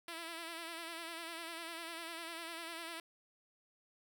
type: tone with vibrato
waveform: 5% pulse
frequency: 332.7 Hz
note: E4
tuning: 16 cents sharp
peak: -32 dBFS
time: 0.08-3 s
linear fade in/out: 2 ms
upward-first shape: sine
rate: 10 Hz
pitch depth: 52 cents each way
effects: none